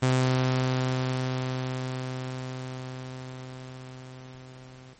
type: tone with level ramp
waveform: sawtooth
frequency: 128.8 Hz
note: C3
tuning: 27 cents flat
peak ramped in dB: -16 to -42 dBFS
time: 0.02-4.94 s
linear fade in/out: 10 ms
effects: pink hiss -57 dBFS RMS until 4.99 s + MP3 32 kbps